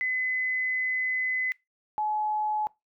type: tone pair in turn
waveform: sine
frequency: 2025 / 851.4 Hz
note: B6 / G#5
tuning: +43 / +43 cents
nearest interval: octave + minor third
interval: 1500 cents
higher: first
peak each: -25 dBFS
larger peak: neither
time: 0.01-1.52 / 1.98-2.67 s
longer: first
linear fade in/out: 0 ms
effects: noise-tail reverb RT60 0.2 s tail -22 dB re dry